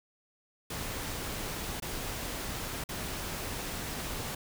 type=noise with dropouts; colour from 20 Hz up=pink; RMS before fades=-37 dBFS; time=0.7-4.35 s; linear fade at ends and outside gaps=5 ms; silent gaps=1.801-1.822 / 2.84-2.889 s; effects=none